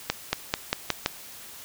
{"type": "accelerating click train", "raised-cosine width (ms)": 0.2, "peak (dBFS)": -5, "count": 6, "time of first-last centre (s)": [0.1, 1.061], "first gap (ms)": 230, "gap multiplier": 0.91, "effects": ["white hiss -44 dBFS RMS until 1.64 s"]}